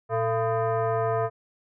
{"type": "tone with frequency modulation", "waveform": "sine", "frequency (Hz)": 116.54, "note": "A#2", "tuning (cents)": 0, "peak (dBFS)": -22, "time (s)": [0.09, 1.3], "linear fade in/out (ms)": 50, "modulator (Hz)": 563, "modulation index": 1.7, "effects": []}